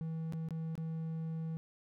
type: tone with dropouts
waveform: triangle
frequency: 161.6 Hz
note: E3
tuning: 34 cents flat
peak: -34 dBFS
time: 0.01-1.57 s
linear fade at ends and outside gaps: 0 ms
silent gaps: 0.324-0.334 / 0.487-0.507 / 0.754-0.778 s
effects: none